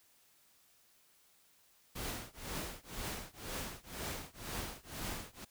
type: noise with tremolo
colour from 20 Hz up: pink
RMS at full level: -39 dBFS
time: 1.95-5.45 s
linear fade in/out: 10 ms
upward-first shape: triangle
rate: 2 Hz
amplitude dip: 100%
effects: white hiss -68 dBFS RMS until 5.5 s